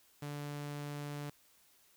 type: tone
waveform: sawtooth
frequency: 145.6 Hz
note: D3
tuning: 15 cents flat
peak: -36 dBFS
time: 0.22-1.3 s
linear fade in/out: 5 ms
effects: white hiss -67 dBFS RMS until 1.96 s